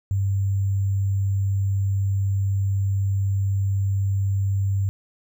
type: tone with sample-and-hold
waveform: sine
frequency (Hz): 98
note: G2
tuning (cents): 0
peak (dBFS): -19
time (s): 0.11-4.89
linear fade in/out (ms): 0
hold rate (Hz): 7350
effects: none